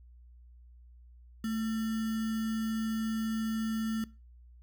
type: tone with sample-and-hold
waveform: sine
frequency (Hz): 221.4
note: A3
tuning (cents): +11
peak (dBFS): -30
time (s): 1.44-4.04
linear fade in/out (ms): 2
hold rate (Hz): 1575
effects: noise-tail reverb RT60 0.3 s tail -21 dB re dry + added 60 Hz sine -52 dBFS peak until 4.62 s